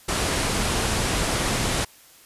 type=low-pass noise; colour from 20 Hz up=pink; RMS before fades=-24 dBFS; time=0.08-1.85 s; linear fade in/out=10 ms; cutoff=11000 Hz; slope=48 dB/octave; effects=white hiss -51 dBFS RMS until 2.25 s + resampled to 32000 Hz